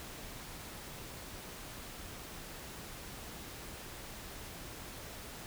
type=silence; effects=pink hiss -47 dBFS RMS until 5.46 s